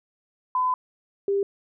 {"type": "tone pair in turn", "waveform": "sine", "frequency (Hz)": [1011, 397.9], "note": ["B5", "G4"], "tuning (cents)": [40, 26], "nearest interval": "octave + major third", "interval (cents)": 1614, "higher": "first", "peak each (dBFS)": -20, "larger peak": "neither", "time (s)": [[0.55, 0.74], [1.28, 1.43]], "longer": "first", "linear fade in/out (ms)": 2, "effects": []}